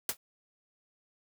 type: noise with exponential decay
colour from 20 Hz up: white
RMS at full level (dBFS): -26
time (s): 0.09-0.17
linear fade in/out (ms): 2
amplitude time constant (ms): 16
effects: none